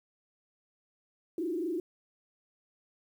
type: tone with frequency modulation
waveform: sine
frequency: 340 Hz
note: F4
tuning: 46 cents flat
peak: -30 dBFS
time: 1.38-1.8 s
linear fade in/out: 2 ms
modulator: 24.5 Hz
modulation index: 1.3
effects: 10-bit